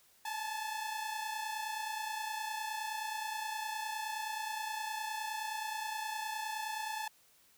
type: tone pair together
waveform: sawtooth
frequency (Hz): 853.4 / 883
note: G#5 / A5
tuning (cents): +47 / +6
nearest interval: minor second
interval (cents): 59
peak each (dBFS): -36 / -36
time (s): 0.25-7.08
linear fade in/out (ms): 5
effects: white hiss -66 dBFS RMS until 7.57 s